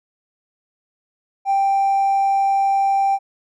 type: tone with hard clipping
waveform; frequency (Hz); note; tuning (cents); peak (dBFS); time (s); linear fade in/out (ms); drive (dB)
triangle; 786; G5; +4; -14; 1.45-3.19; 50; 2
effects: none